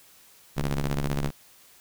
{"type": "ring-modulated tone", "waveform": "sawtooth", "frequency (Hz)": 69.3, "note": "C#2", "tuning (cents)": 0, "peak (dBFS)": -18, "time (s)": [0.56, 1.31], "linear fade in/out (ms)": 20, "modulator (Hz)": 76.9, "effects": ["white hiss -55 dBFS RMS until 1.8 s"]}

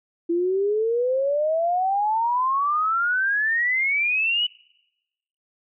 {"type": "exponential sweep", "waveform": "sine", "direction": "up", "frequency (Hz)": [334.2, 2979], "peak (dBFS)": -19, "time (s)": [0.29, 4.47], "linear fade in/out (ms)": 10, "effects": ["noise-tail reverb RT60 1.0 s tail -26 dB re dry"]}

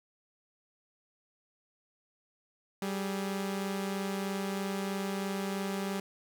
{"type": "tone pair together", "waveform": "sawtooth", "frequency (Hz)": [194.2, 411.5], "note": ["G3", "G#4"], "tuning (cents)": [-16, -16], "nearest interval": "octave + minor second", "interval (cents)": 1300, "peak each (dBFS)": [-29, -36], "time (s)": [2.82, 6], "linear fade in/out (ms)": 2, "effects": []}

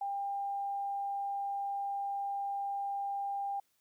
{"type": "tone", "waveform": "sine", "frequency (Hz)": 798, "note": "G5", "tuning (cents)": 31, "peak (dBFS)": -33, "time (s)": [0.01, 3.6], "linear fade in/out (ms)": 5, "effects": ["white hiss -75 dBFS RMS until 3.8 s"]}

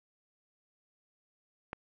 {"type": "click", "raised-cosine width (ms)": 0.5, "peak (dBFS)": -22, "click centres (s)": 1.731, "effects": []}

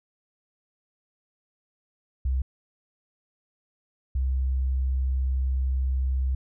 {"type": "tone pair in turn", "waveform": "sine", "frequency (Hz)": [65, 65.26], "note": ["C2", "C2"], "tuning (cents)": [-11, -4], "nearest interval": "unison", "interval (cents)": 7, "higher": "second", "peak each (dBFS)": -22, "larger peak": "neither", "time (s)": [[2.25, 2.42], [4.15, 6.35]], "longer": "second", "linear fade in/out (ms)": 5, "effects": []}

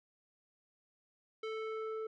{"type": "tone with low-pass filter sweep", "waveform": "square", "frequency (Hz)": 440, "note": "A4", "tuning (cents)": 0, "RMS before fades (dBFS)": -40, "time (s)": [1.43, 2.07], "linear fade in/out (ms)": 5, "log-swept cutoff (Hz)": [3200, 970], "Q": 1.3, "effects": []}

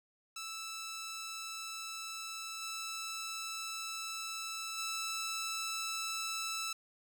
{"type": "tone with level steps", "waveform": "10% pulse", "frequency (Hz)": 1319, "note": "E6", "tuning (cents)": 1, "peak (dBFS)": [-33, -31, -28], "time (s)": [0.36, 6.73], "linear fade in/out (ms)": 5, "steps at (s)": [2.61, 4.77], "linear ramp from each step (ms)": 20, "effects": []}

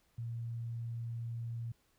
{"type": "tone", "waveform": "sine", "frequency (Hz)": 116.54, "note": "A#2", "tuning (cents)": 0, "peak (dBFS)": -37, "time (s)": [0.18, 1.72], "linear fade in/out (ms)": 5, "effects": ["pink hiss -73 dBFS RMS until 1.98 s"]}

